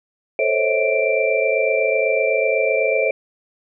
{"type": "tone cluster", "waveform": "sine", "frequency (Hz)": [440.7, 523, 551, 645, 2352], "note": ["A4", "C5", "C#5", "E5", "D7"], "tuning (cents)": [3, -1, -11, -38, 2], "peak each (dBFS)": -22, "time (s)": [0.39, 3.11], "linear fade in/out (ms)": 2, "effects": []}